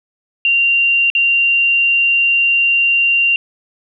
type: tone with dropouts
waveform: sine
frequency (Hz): 2770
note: F7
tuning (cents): -15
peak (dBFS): -10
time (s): 0.45-3.36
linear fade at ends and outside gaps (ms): 1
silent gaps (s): 1.101-1.151
effects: none